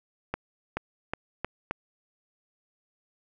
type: accelerating click train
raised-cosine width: 0.5 ms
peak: -14 dBFS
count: 5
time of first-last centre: 0.34-1.71 s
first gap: 430 ms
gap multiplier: 0.85
effects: none